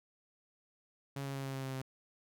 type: tone with pitch steps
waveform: sawtooth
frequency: 138.59 / 137.47 / 136.37 / 135.27 / 134.18 / 133.1 / 132.03 Hz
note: C#3 / C#3 / C#3 / C#3 / C3 / C3 / C3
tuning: 0 / -14 / -28 / -42 / +44 / +30 / +16 cents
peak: -34 dBFS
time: 1.16-1.818 s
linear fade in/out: 5 ms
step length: 94 ms
effects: none